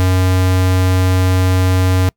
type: tone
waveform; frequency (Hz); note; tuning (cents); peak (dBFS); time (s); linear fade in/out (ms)
square; 92.5; F#2; 0; -11; 0-2.09; 0
effects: noise-tail reverb RT60 0.1 s tail -26 dB re dry